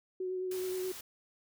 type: tone with vibrato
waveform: sine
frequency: 370 Hz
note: F#4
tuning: in tune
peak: -33 dBFS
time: 0.2-0.92 s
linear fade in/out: 5 ms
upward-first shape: triangle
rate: 9.4 Hz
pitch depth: 22 cents each way
type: noise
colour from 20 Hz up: white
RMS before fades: -46 dBFS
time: 0.51-1.01 s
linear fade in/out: 5 ms
effects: none